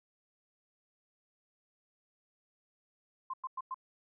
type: tone bursts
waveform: sine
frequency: 1046.5 Hz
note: C6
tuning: in tune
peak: -35 dBFS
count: 4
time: 3.3-3.744 s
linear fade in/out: 5 ms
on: 36 ms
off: 100 ms
effects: none